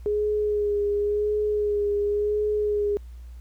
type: tone with vibrato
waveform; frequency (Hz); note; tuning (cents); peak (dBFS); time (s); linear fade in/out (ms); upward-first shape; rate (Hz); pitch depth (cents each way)
sine; 415.3; G#4; 0; -21; 0.06-2.97; 0; sine; 0.93; 26
effects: added 60 Hz sine -38 dBFS peak until 3.4 s + pink hiss -62 dBFS RMS until 3.4 s